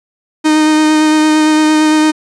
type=tone with vibrato; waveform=45% pulse; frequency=308.8 Hz; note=D#4; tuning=13 cents flat; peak=-7 dBFS; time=0.44-2.12 s; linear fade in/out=20 ms; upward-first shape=sine; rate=8.8 Hz; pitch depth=12 cents each way; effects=resampled to 22050 Hz